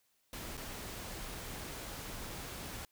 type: noise with dropouts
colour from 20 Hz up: pink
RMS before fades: -44 dBFS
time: 0.33-2.85 s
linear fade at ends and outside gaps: 1 ms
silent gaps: 0.57-0.576 s
effects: white hiss -75 dBFS RMS until 2.91 s